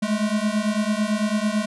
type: beating tone pair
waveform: square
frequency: 207.7 / 216.7 Hz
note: G#3 / A3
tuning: 0 / -26 cents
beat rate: 9 Hz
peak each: -24 dBFS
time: 0.02-1.66 s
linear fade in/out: 10 ms
effects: resampled to 24000 Hz